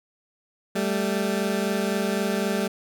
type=tone pair together; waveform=20% pulse; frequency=196.12 / 220 Hz; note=G3 / A3; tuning=+1 / 0 cents; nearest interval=major second; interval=199 cents; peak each=-20 / -22 dBFS; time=0.75-2.68 s; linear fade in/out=10 ms; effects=none